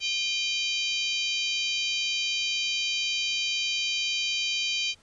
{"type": "harmonic tone with a mistuned harmonic", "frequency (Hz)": 778, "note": "G5", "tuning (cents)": -13, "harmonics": [3, 4, 5, 6, 7, 8, 9], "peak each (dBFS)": [-31, -29, -35, -34, -42, -39, -45], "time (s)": [0, 4.95], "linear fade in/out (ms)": 50, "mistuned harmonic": 3, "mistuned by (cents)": 62, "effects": ["pink hiss -60 dBFS RMS until 5.02 s", "resampled to 22050 Hz"]}